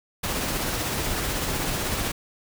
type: noise with tremolo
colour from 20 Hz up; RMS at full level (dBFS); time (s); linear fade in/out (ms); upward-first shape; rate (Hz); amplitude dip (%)
pink; -26; 0.23-2.12; 10; sine; 16; 25
effects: none